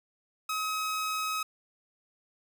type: tone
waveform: sawtooth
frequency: 1273 Hz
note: D#6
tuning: 39 cents sharp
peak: -26 dBFS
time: 0.49-1.43 s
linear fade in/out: 5 ms
effects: none